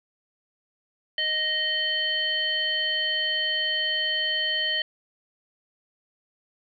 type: harmonic tone with a mistuned harmonic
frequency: 622.3 Hz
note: D#5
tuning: in tune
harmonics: 1 / 3 / 5 / 7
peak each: -37 / -28 / -25 / -34 dBFS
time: 1.18-4.82 s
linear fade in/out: 2 ms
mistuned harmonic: 5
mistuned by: -16 cents
effects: none